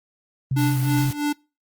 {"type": "tone with vibrato", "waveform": "sine", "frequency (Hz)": 130.81, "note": "C3", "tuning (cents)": 0, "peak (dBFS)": -19, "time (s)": [0.51, 1.11], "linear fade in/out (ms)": 5, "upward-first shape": "square", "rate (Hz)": 6, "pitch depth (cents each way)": 26}
{"type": "tone with tremolo", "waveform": "square", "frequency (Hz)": 293.7, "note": "D4", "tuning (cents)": 0, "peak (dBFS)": -20, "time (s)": [0.56, 1.33], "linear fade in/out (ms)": 10, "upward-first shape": "sine", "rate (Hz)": 3.1, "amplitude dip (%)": 80}
{"type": "noise", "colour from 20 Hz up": "white", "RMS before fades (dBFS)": -35, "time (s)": [0.58, 1.13], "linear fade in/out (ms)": 5}
{"effects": ["noise-tail reverb RT60 0.3 s tail -25 dB re dry", "Opus 32 kbps"]}